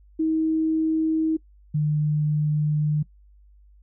sine tone pair in turn, 318.1 / 150.64 Hz, D#4 / D3, +38 / +44 cents, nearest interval octave + minor second, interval 1294 cents, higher first, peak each -19 dBFS, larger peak neither, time 0.19-1.37 / 1.74-3.03 s, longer second, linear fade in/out 10 ms, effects noise-tail reverb RT60 0.1 s tail -21 dB re dry + added 50 Hz sine -50 dBFS peak until 3.82 s

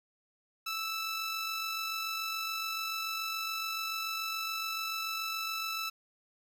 15% pulse tone with amplitude modulation, 1318.5 Hz, E6, in tune, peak -26 dBFS, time 0.66-5.9 s, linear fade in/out 10 ms, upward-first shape sine, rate 47 Hz, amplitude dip 30%, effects none

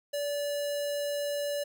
square tone with notch filter, 578 Hz, D5, 28 cents flat, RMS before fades -32 dBFS, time 0.13-1.64 s, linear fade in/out 10 ms, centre 1300 Hz, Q 0.89, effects none

